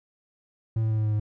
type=tone with pitch steps; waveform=triangle; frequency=111.6 / 110.45 / 109.3 / 108.17 / 107.05 / 105.95 Hz; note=A2 / A2 / A2 / A2 / A2 / G#2; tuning=+25 / +7 / -11 / -29 / -47 / +35 cents; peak=-20 dBFS; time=0.76-1.198 s; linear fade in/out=5 ms; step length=73 ms; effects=none